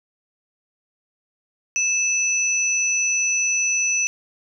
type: tone pair together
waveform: sine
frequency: 2622 / 5955 Hz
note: E7 / F#8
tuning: -10 / +10 cents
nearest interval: octave + major second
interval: 1420 cents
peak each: -22 / -20 dBFS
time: 1.76-4.07 s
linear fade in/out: 0 ms
effects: none